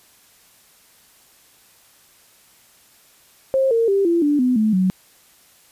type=tone with pitch steps; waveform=sine; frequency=533 / 458.7 / 394.7 / 339.7 / 292.3 / 251.5 / 216.5 / 186.28 Hz; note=C5 / A#4 / G4 / F4 / D4 / B3 / A3 / F#3; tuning=+32 / -28 / +12 / -48 / -8 / +32 / -28 / +12 cents; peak=-14 dBFS; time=3.54-4.9 s; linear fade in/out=0 ms; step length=170 ms; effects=white hiss -53 dBFS RMS until 5.71 s + resampled to 32000 Hz